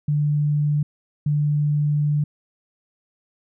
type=tone pair in turn; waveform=sine; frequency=147.8 / 147.8 Hz; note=D3 / D3; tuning=+11 / +11 cents; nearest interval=unison; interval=0 cents; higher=neither; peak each=-17 dBFS; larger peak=neither; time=0.08-0.83 / 1.26-2.24 s; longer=second; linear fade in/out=5 ms; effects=none

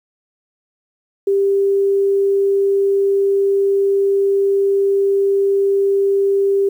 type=tone; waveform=sine; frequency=395.3 Hz; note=G4; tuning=15 cents sharp; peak=-12 dBFS; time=1.27-6.69 s; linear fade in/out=5 ms; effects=8-bit

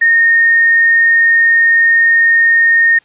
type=tone; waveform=sine; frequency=1841 Hz; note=A#6; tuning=22 cents flat; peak=-6 dBFS; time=0.01-2.99 s; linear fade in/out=10 ms; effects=white hiss -50 dBFS RMS until 3.04 s + resampled to 8000 Hz

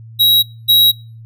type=tone pair in turn; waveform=square; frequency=3844 / 3844 Hz; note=B7 / B7; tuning=-48 / -48 cents; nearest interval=unison; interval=0 cents; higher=neither; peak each=-8 / -7 dBFS; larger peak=second; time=0.19-0.43 / 0.68-0.92 s; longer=neither; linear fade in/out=20 ms; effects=noise-tail reverb RT60 0.4 s tail -26 dB re dry + added 113 Hz sine -33 dBFS peak until 1.25 s

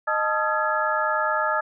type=tone cluster; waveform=sine; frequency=617 / 879 / 1250 / 1359 / 1683 Hz; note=D#5 / A5 / D#6 / F6 / G#6; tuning=-15 / -2 / +8 / -48 / +23 cents; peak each=-27 dBFS; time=0.07-1.61 s; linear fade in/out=10 ms; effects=none

